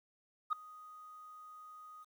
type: tone with ADSR envelope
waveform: sine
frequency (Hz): 1244.5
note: D#6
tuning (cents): 0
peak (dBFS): -26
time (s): 0.5-2.05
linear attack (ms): 27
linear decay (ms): 4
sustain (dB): -24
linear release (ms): 28
effects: tanh soft clip ceiling -27 dBFS + 11-bit